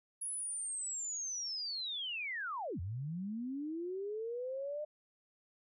sine linear two-way sweep, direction down then up, 10548 to 80.9 to 609 Hz, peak -37 dBFS, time 0.21-4.85 s, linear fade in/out 10 ms, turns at 2.8 s, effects none

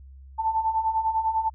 sine beating tone pair, 879 / 889 Hz, A5 / A5, -2 / +18 cents, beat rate 10 Hz, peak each -28 / -23 dBFS, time 0.38-1.5 s, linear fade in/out 20 ms, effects added 67 Hz sine -43 dBFS peak until 1.54 s

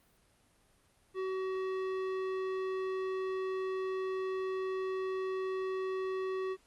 sine tone with tanh clipping, 377.7 Hz, F#4, 36 cents sharp, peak -35 dBFS, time 1.14-6.57 s, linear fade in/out 50 ms, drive 15 dB, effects pink hiss -68 dBFS RMS until 6.66 s + Opus 32 kbps

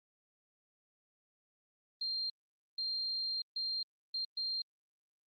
sine tone bursts at uneven times, 4186 Hz, C8, in tune, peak -34 dBFS, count 5, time 2.01-2.3 / 2.78-3.42 / 3.56-3.83 / 4.14-4.25 / 4.37-4.62 s, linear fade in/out 5 ms, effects Opus 24 kbps

